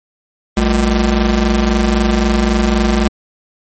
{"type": "ring-modulated tone", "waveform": "30% pulse", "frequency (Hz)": 137.4, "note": "C#3", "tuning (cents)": -15, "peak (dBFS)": -5, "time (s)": [0.57, 3.08], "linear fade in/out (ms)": 2, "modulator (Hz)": 80.6, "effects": ["MP3 32 kbps"]}